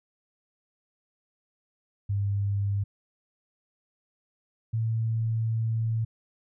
sine tone pair in turn, 100.4 / 112.7 Hz, G2 / A2, +42 / +42 cents, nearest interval major second, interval 200 cents, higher second, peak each -24 dBFS, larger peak neither, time 2.09-2.84 / 4.73-6.05 s, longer second, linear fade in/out 10 ms, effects none

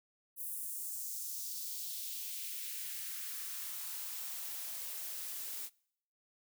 blue noise with high-pass filter sweep, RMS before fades -42 dBFS, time 0.36-5.7 s, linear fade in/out 50 ms, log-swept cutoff 11000 to 270 Hz, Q 1.5, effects noise-tail reverb RT60 0.7 s tail -25 dB re dry

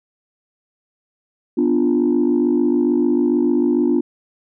sine chord, B diminished, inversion none, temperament equal, 246.9 / 293.7 / 349.2 Hz, B3 / D4 / F4, 0 / 0 / 0 cents, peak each -17 dBFS, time 1.57-4.01 s, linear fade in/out 10 ms, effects tanh soft clip ceiling -8 dBFS

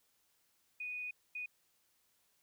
sine tone bursts at uneven times, 2478 Hz, D#7, 8 cents flat, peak -39 dBFS, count 2, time 0.8-1.11 / 1.35-1.46 s, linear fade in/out 5 ms, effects white hiss -75 dBFS RMS until 2.42 s

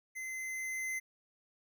square tone with level ramp, 2058 Hz, C7, 29 cents flat, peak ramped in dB -40 to -35 dBFS, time 0.15-1 s, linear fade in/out 20 ms, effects none

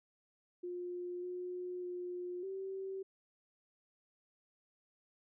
sine tone with pitch steps, 355.4 / 360.2 / 357 / 384.5 Hz, F4 / F#4 / F4 / G4, +30 / -46 / +38 / -33 cents, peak -39 dBFS, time 0.63-3.03 s, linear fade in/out 10 ms, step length 600 ms, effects none

